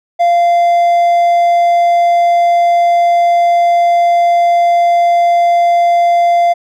triangle tone, 692 Hz, F5, 16 cents flat, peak -5 dBFS, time 0.19-6.54 s, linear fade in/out 20 ms, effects none

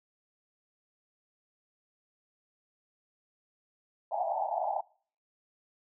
white band-pass noise, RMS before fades -32 dBFS, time 4.11-4.81 s, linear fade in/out 10 ms, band 630 to 880 Hz, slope 96 dB/octave, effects noise-tail reverb RT60 0.5 s tail -25 dB re dry

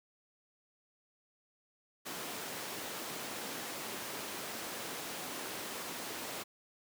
pink high-pass noise, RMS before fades -42 dBFS, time 2.05-6.44 s, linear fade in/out 20 ms, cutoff 260 Hz, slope 12 dB/octave, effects none

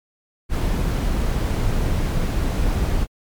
brown noise, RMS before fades -20 dBFS, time 0.49-3.07 s, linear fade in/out 50 ms, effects MP3 96 kbps

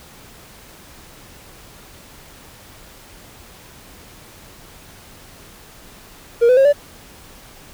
triangle tone with pitch steps, 470 / 503.7 / 539.9 / 578.6 Hz, A#4 / B4 / C#5 / D5, +14 / +34 / -46 / -26 cents, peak -6 dBFS, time 6.41-6.73 s, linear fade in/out 20 ms, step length 80 ms, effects tanh soft clip ceiling -3 dBFS + pink hiss -43 dBFS RMS until 7.73 s

